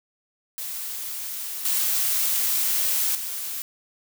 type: noise with level steps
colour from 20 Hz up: blue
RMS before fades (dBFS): -32 / -23 / -31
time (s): 0.58-3.62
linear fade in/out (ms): 0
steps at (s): 1.65 / 3.15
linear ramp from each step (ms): 2
effects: none